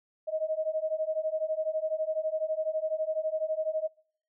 sine beating tone pair, 622.3 / 634.3 Hz, D#5 / D#5, 0 / +33 cents, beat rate 12 Hz, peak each -31 dBFS, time 0.27-3.88 s, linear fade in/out 20 ms, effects noise-tail reverb RT60 0.6 s tail -25 dB re dry

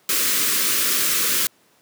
white band-stop noise, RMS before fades -20 dBFS, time 0.09-1.47 s, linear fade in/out 2 ms, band 530 to 1100 Hz, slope 48 dB/octave, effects pink hiss -58 dBFS RMS until 1.81 s + high-pass 200 Hz 12 dB/octave

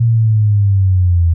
sine linear sweep, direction down, 117.7 to 82.2 Hz, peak -8 dBFS, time 0-1.34 s, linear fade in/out 10 ms, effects none

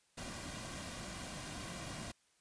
pink noise with comb filter, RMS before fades -45 dBFS, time 0.17-2.12 s, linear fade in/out 10 ms, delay 2.3 ms, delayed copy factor -0.55, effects white hiss -73 dBFS RMS until 2.4 s + resampled to 22050 Hz

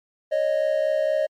triangle tone pair together, 554.4 / 618.7 Hz, C#5 / D#5, 0 / -10 cents, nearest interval major second, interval 190 cents, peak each -22 / -19 dBFS, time 0.31-1.27 s, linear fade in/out 20 ms, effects MP3 64 kbps

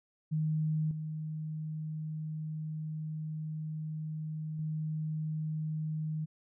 sine tone with level steps, 155.56 Hz, D#3, in tune, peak -28 / -35 / -32 dBFS, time 0.31-6.26 s, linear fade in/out 20 ms, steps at 0.91 / 4.59 s, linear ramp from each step 2 ms, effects none

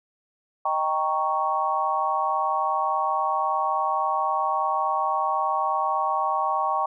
sine chord, Eb dominant seventh, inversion none, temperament equal, 622.3 / 784 / 932.3 / 1108.7 Hz, Eb5 / G5 / Bb5 / Db6, 0 / 0 / 0 / 0 cents, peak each -31 / -26 / -28 / -25 dBFS, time 0.65-6.86 s, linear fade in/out 5 ms, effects none

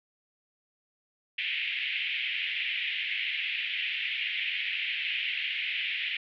white band-pass noise, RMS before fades -32 dBFS, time 1.38-6.17 s, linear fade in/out 5 ms, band 2000 to 3100 Hz, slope 48 dB/octave, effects none

